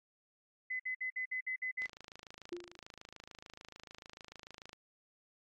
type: tone bursts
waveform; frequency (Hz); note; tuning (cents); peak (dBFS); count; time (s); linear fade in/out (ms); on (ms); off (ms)
sine; 2025; B6; +43; -35; 8; 0.7-1.868; 10; 97; 56
type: click train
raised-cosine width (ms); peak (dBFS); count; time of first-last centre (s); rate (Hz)
0.2; -32; 79; 1.82-4.73; 26.8
type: tone with exponential decay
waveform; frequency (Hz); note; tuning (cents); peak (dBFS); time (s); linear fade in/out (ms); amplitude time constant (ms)
sine; 349.2; F4; 0; -36; 2.52-2.77; 5; 54
effects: AAC 32 kbps